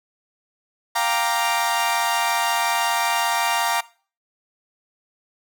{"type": "chord", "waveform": "sawtooth", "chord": "G minor seventh", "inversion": "third", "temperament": "equal", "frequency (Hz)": [698.5, 784, 932.3, 1174.7], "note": ["F5", "G5", "Bb5", "D6"], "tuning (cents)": [0, 0, 0, 0], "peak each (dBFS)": [-22, -24, -18, -24], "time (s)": [0.95, 3.81], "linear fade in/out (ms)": 10, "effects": ["noise-tail reverb RT60 0.4 s tail -20 dB re dry"]}